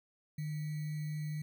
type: tone with sample-and-hold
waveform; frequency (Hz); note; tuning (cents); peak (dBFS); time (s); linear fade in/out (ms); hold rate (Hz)
sine; 152.2; D#3; -38; -35; 0.38-1.42; 5; 2100
effects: none